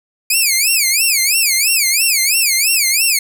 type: tone with vibrato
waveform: 10% pulse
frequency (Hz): 2388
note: D7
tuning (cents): +28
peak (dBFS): -3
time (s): 0.3-3.19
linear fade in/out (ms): 5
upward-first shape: sine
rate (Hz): 3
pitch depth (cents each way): 240
effects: none